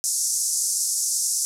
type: band-pass noise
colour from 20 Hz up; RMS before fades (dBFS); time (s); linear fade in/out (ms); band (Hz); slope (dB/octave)
pink; -24; 0.04-1.45; 0; 5500 to 11000; 48
effects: none